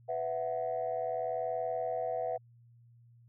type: chord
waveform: sine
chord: B suspended fourth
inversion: none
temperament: equal with one note detuned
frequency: 499.6 / 659.3 / 740 Hz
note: B4 / E5 / F#5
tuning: +20 / 0 / 0 cents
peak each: -36 / -34 / -36 dBFS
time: 0.08-2.38 s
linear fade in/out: 20 ms
effects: tanh soft clip ceiling -24 dBFS + added 118 Hz sine -57 dBFS peak until 3.28 s